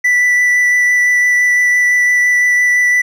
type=tone with vibrato; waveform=triangle; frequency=1973 Hz; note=B6; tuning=2 cents flat; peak=-7 dBFS; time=0.04-3.02 s; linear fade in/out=10 ms; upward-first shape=sine; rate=5.9 Hz; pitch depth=8 cents each way; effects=none